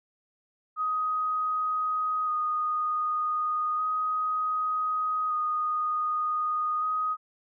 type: tone with vibrato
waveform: sine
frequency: 1244.5 Hz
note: D#6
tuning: in tune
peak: -25 dBFS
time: 0.76-7.17 s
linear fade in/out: 50 ms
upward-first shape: square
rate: 0.33 Hz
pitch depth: 13 cents each way
effects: none